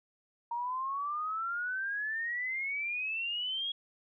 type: exponential sweep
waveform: sine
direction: up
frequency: 932.3 to 3322 Hz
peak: -32 dBFS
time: 0.51-3.72 s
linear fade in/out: 5 ms
effects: none